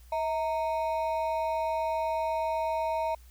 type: ring-modulated tone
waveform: triangle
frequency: 784 Hz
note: G5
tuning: in tune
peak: -22 dBFS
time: 0.12-3.15 s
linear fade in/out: 5 ms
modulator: 140 Hz
effects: added 60 Hz sine -50 dBFS peak until 3.3 s + white hiss -62 dBFS RMS until 3.3 s